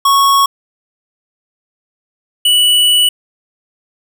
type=tone pair in turn; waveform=square; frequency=1106 / 2953 Hz; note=C#6 / F#7; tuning=-4 / -4 cents; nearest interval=octave + perfect fourth; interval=1700 cents; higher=second; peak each=-8 dBFS; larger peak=neither; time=0.05-0.46 / 2.45-3.09 s; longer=second; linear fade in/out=5 ms; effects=none